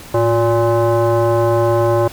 sine tone with frequency modulation, 110.5 Hz, A2, 8 cents sharp, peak -11 dBFS, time 0.14-2.08 s, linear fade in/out 5 ms, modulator 466 Hz, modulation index 1.6, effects pink hiss -36 dBFS RMS until 2.12 s

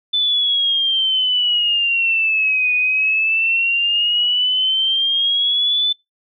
sine exponential two-way sweep, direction down then up, 3520 to 2475 to 3520 Hz, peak -14 dBFS, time 0.13-5.93 s, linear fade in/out 10 ms, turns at 2.73 s, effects noise-tail reverb RT60 0.2 s tail -25 dB re dry

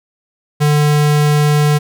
square tone, 148.5 Hz, D3, 20 cents sharp, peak -10 dBFS, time 0.6-1.79 s, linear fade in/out 20 ms, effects none

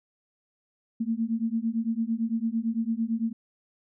sine beating tone pair, 222.9 / 231.8 Hz, A3 / A#3, +23 / -10 cents, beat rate 8.9 Hz, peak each -28 dBFS, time 1-3.33 s, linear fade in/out 10 ms, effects none

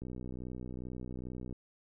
click train, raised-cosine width 3 ms, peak -30 dBFS, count 95, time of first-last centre 0.02-1.526 s, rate 62.4 Hz, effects none

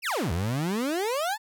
30% pulse exponential two-way sweep, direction down then up, 2887 to 78.3 to 911 Hz, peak -23 dBFS, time 0.02-1.38 s, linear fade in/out 50 ms, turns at 0.32 s, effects none

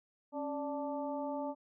harmonic tone with a mistuned harmonic, 292.5 Hz, D4, 7 cents flat, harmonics 1 / 2 / 3 / 4, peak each -39 / -39 / -41 / -51 dBFS, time 0.32-1.55 s, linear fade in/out 50 ms, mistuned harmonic 1, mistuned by -100 cents, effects none

